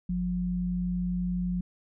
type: tone pair together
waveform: sine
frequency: 50.44 / 178.8 Hz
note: G#1 / F3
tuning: -50 / +41 cents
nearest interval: octave + minor seventh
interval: 2191 cents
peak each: -35 / -27 dBFS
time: 0.09-1.61 s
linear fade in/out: 5 ms
effects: none